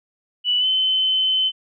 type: tone with pitch glide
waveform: sine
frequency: 2960 to 3056 Hz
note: F#7 to G7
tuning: 0 to -45 cents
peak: -16 dBFS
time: 0.44-1.52 s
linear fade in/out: 50 ms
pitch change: +55 cents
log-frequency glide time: 0.59-0.66 s
effects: none